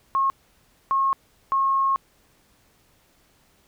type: tone bursts at uneven times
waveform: sine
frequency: 1084 Hz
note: C#6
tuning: 39 cents flat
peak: -18 dBFS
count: 3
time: 0.15-0.3 / 0.91-1.13 / 1.52-1.96 s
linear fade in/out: 0 ms
effects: pink hiss -61 dBFS RMS until 3.67 s